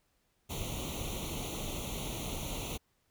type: noise with comb filter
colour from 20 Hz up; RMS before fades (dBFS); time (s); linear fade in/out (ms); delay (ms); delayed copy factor
pink; -38; 0.49-2.78; 20; 0.3; +0.95
effects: pink hiss -75 dBFS RMS until 3.1 s